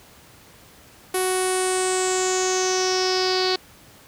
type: tone with low-pass filter sweep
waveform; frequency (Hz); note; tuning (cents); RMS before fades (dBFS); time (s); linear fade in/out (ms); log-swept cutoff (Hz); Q
sawtooth; 371.4; F#4; +7; -22; 1.14-3.56; 5; 11000 to 4400; 7.1
effects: pink hiss -49 dBFS RMS until 4.07 s + high-pass 60 Hz 12 dB/octave